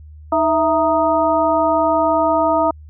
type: harmonic tone with a mistuned harmonic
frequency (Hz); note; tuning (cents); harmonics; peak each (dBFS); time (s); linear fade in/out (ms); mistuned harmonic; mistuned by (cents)
311.1; D#4; 0; 1 / 2 / 3 / 4; -21 / -16 / -18 / -21; 0.32-2.71; 5; 2; +100
effects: added 76 Hz sine -36 dBFS peak until 2.89 s